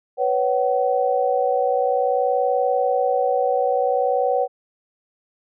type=chord; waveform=sine; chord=B suspended second; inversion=none; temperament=equal with one note detuned; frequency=493.9 / 554.4 / 756.8 Hz; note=B4 / C#5 / F#5; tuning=0 / 0 / +39 cents; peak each=-21 / -22 / -21 dBFS; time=0.17-4.48 s; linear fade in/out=50 ms; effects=none